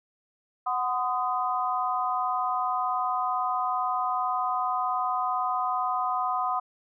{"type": "chord", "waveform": "sine", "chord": "C diminished", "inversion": "second", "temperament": "equal with one note detuned", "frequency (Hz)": [740, 1022, 1244.5], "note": ["Gb5", "C6", "Eb6"], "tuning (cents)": [0, -41, 0], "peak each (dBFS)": -29, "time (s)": [0.66, 6.6], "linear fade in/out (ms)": 10, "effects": []}